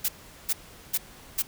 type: noise bursts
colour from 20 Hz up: blue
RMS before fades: -25 dBFS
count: 4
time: 0.04-1.424 s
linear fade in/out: 10 ms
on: 46 ms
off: 400 ms
effects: pink hiss -49 dBFS RMS until 1.47 s